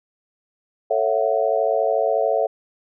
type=chord; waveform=sine; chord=F# minor seventh; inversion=first; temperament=just; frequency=444 / 555 / 666 / 740 Hz; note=A4 / C#5 / E5 / F#5; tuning=+16 / +2 / +18 / 0 cents; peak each=-23 / -22 / -21 / -25 dBFS; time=0.9-2.47 s; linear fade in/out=10 ms; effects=none